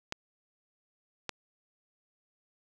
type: clicks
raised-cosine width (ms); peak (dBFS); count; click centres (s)
0.2; -16; 2; 0.124 / 1.293
effects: none